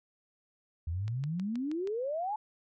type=exponential sweep; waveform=sine; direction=up; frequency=78 to 880 Hz; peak=-31 dBFS; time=0.87-2.36 s; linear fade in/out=5 ms
type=click train; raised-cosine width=0.2 ms; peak=-30 dBFS; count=6; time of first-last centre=1.08-1.874 s; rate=6.3 Hz
effects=none